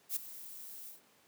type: noise with ADSR envelope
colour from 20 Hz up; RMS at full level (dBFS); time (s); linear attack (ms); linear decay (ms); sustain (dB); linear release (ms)
violet; -32; 0.09-1.01; 73; 7; -16; 130
effects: pink hiss -66 dBFS RMS until 1.27 s + high-pass 200 Hz 12 dB/octave